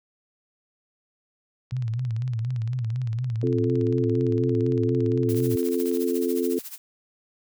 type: click train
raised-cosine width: 0.2 ms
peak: -28 dBFS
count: 76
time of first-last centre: 1.71-5.971 s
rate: 17.6 Hz
type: tone with vibrato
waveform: sine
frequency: 119.3 Hz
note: A#2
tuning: 41 cents sharp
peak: -24 dBFS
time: 1.72-5.56 s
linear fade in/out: 5 ms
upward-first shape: sine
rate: 4.1 Hz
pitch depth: 130 cents each way
type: chord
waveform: sine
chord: F major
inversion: second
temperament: just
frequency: 261.9 / 349.2 / 436.5 Hz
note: C4 / F4 / A4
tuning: +2 / 0 / -14 cents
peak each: -26 dBFS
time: 3.43-6.59 s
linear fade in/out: 2 ms
type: noise with tremolo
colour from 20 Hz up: blue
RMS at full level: -36 dBFS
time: 5.29-6.78 s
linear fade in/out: 2 ms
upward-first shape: sine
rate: 14 Hz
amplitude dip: 80%
effects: none